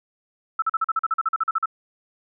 sine tone bursts, 1317 Hz, E6, 2 cents flat, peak -18 dBFS, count 15, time 0.59-1.658 s, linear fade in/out 5 ms, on 32 ms, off 42 ms, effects none

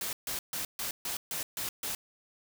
white noise bursts, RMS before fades -35 dBFS, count 8, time 0.01-1.95 s, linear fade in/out 2 ms, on 120 ms, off 140 ms, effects none

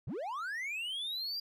triangle linear sweep, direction up, 82.41 to 4823 Hz, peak -34 dBFS, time 0.07-1.4 s, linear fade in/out 5 ms, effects none

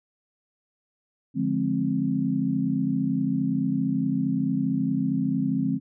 sine chord, D half-diminished seventh, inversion none, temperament just, 146.83 / 176.2 / 211.4 / 264.3 Hz, D3 / F3 / Ab3 / C4, 0 / +16 / +31 / +18 cents, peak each -30 / -29 / -28 / -25 dBFS, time 1.34-5.8 s, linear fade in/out 50 ms, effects none

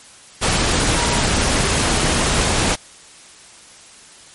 sine tone in noise, 954 Hz, A#5, 40 cents sharp, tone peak -26 dBFS, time 0.95-1.22 s, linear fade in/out 20 ms, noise pink, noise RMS -17 dBFS, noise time 0.41-2.76 s, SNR -12 dB, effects white hiss -43 dBFS RMS until 4.34 s + MP3 48 kbps

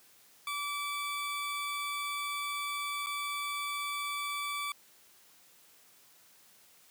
20% pulse tone with dropouts, 1156 Hz, D6, 28 cents flat, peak -29 dBFS, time 0.47-4.72 s, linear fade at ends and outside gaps 2 ms, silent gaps 3.062-3.068 s, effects white hiss -61 dBFS RMS until 6.9 s + high-pass 100 Hz 12 dB/octave

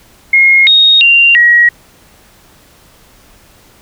sine tone with pitch steps, 2149 / 3733 / 2773 / 1904 Hz, C7 / A#7 / F7 / A#6, +46 / +2 / -13 / +36 cents, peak -3 dBFS, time 0.33-1.69 s, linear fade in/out 5 ms, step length 340 ms, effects pink hiss -44 dBFS RMS until 3.81 s

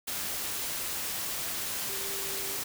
sine tone in noise, 392 Hz, G4, in tune, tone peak -43 dBFS, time 1.89-2.57 s, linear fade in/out 10 ms, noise white, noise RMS -34 dBFS, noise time 0.07-2.64 s, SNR -12 dB, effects none

